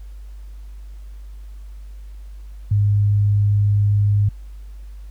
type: tone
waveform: sine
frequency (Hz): 102.5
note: G#2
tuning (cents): -22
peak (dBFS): -13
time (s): 2.71-4.29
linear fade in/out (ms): 5
effects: added 50 Hz sine -33 dBFS peak until 5.1 s + pink hiss -58 dBFS RMS until 5.1 s